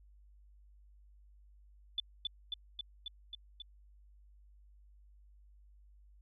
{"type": "tone with echo", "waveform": "sine", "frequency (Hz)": 3489, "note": "A7", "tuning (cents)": -15, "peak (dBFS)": -31, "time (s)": [1.98, 2], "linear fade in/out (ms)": 2, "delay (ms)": 270, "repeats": 6, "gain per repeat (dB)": -2, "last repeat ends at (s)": 3.62, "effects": ["added 50 Hz sine -58 dBFS peak until 6.21 s"]}